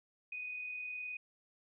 sine tone with amplitude modulation, 2489 Hz, D#7, in tune, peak -38 dBFS, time 0.32-1.17 s, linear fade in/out 5 ms, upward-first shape sine, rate 39.5 Hz, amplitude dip 35%, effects none

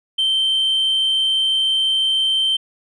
sine tone, 3117 Hz, G7, 11 cents flat, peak -13 dBFS, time 0.18-2.57 s, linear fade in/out 10 ms, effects tanh soft clip ceiling -13 dBFS

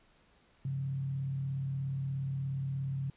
sine tone with frequency modulation, 135.6 Hz, C#3, 38 cents flat, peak -32 dBFS, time 0.65-3.1 s, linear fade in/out 2 ms, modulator 36.9 Hz, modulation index 0.36, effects pink hiss -66 dBFS RMS until 3.16 s + resampled to 8000 Hz

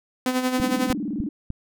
sawtooth tone with tremolo, 254.4 Hz, C4, 48 cents flat, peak -15 dBFS, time 0.26-0.93 s, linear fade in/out 2 ms, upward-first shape sine, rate 11 Hz, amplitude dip 60%
sine tone with vibrato, 250 Hz, B3, 21 cents sharp, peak -25 dBFS, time 0.58-1.29 s, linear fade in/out 5 ms, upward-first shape square, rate 19 Hz, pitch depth 300 cents each way
click train, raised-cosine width 5 ms, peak -17 dBFS, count 4, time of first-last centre 0.6-1.504 s, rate 3.32 Hz
effects none

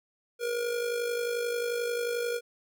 square tone with amplitude modulation, 476.7 Hz, A#4, 39 cents sharp, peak -27 dBFS, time 0.39-2.41 s, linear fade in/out 50 ms, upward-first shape sine, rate 51.3 Hz, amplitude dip 50%, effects none

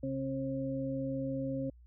harmonic tone, 134.3 Hz, C3, 46 cents sharp, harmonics 1 / 2 / 4, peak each -39 / -35 / -38 dBFS, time 0.03-1.7 s, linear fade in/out 5 ms, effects added 60 Hz sine -54 dBFS peak until 1.86 s

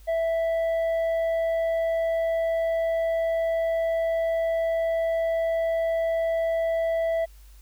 sine tone with tanh clipping, 659.3 Hz, E5, in tune, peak -23 dBFS, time 0.07-7.26 s, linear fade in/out 20 ms, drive 5 dB, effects added 50 Hz sine -46 dBFS peak until 7.61 s + white hiss -59 dBFS RMS until 7.61 s

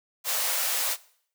white high-pass noise, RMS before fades -27 dBFS, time 0.24-0.97 s, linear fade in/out 50 ms, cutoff 460 Hz, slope 96 dB/octave, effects noise-tail reverb RT60 0.6 s tail -20 dB re dry

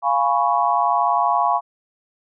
sine chord, C# dominant seventh, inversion first, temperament equal, 698.5 / 830.6 / 987.8 / 1108.7 Hz, E#5 / G#5 / B5 / C#6, 0 / 0 / 0 / 0 cents, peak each -21 dBFS, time 0.02-1.61 s, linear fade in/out 50 ms, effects none

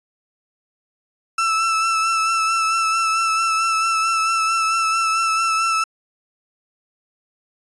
35% pulse tone with vibrato, 1325 Hz, E6, 9 cents sharp, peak -15 dBFS, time 1.38-5.84 s, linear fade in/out 5 ms, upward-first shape sine, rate 4.5 Hz, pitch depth 24 cents each way, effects resampled to 22050 Hz

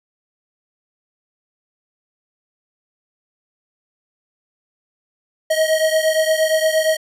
square beating tone pair, 630 / 638.6 Hz, D#5 / D#5, +21 / +45 cents, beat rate 8.6 Hz, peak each -17 / -20 dBFS, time 5.5-6.97 s, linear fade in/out 10 ms, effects resampled to 32000 Hz

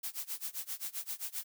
blue noise with tremolo, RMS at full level -37 dBFS, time 0.03-1.44 s, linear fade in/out 10 ms, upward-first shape sine, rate 7.6 Hz, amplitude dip 95%, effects none

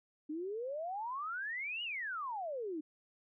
sine exponential two-way sweep, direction up then down, 293.7 to 2956 to 293.7 Hz, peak -37 dBFS, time 0.29-2.81 s, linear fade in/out 10 ms, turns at 1.83 s, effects none

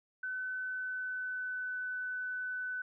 sine tone with pitch glide, 1513 to 1501.7 Hz, F#6 to F#6, +38 to +25 cents, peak -35 dBFS, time 0.23-2.82 s, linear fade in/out 5 ms, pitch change -13 cents, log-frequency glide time 0.6-1.8 s, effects none

